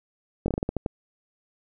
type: slowing click train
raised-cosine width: 2 ms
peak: -12 dBFS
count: 9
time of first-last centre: 0.46-0.862 s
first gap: 21 ms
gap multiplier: 1.24
effects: none